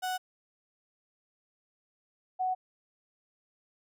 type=tone pair in turn; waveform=35% pulse / sine; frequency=740 / 742.9 Hz; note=F#5 / F#5; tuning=0 / +7 cents; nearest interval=unison; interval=7 cents; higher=second; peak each=-29 / -27 dBFS; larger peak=second; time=0.02-0.18 / 2.39-2.55 s; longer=neither; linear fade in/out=20 ms; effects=none